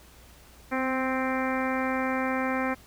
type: harmonic tone with a mistuned harmonic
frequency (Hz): 261.6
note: C4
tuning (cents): 0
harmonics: 1 / 2 / 3 / 4 / 5 / 6 / 7 / 8 / 9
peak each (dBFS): -29 / -32 / -34 / -35 / -36 / -37 / -37 / -38 / -39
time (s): 0.71-2.75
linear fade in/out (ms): 20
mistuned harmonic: 1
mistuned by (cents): -17
effects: added 60 Hz sine -54 dBFS peak until 2.86 s + pink hiss -54 dBFS RMS until 2.86 s